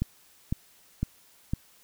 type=click train; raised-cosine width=5 ms; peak=-14 dBFS; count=4; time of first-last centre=0.02-1.535 s; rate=1.98 Hz; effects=white hiss -59 dBFS RMS until 1.83 s